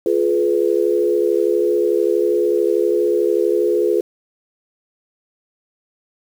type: chord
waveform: sine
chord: F diminished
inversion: none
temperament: equal with one note detuned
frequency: 349.2 / 422.3 / 493.9 Hz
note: F4 / Ab4 / Cb5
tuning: 0 / +29 / 0 cents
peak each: -18 / -17 / -20 dBFS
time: 0.06-4.01 s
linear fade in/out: 2 ms
effects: 7-bit